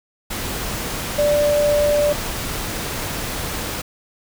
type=tone in noise; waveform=sine; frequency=587.3 Hz; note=D5; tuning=in tune; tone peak=-14 dBFS; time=1.18-2.13 s; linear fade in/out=10 ms; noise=pink; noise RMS=-26 dBFS; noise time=0.3-3.82 s; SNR=+9 dB; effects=none